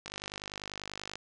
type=click train; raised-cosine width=0.2 ms; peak=-21 dBFS; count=56; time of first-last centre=0.06-1.156 s; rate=50.2 Hz; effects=resampled to 22050 Hz + 8-bit